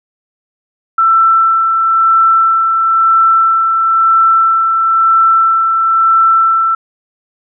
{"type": "tone with tremolo", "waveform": "sine", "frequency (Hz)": 1335, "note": "E6", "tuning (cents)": 22, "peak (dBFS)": -5, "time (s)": [0.98, 6.75], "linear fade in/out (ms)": 5, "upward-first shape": "sine", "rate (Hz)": 1, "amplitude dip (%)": 35, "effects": []}